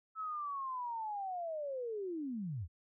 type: linear sweep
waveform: sine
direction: down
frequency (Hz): 1312 to 70.6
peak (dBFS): -37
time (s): 0.15-2.68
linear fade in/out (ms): 50
effects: none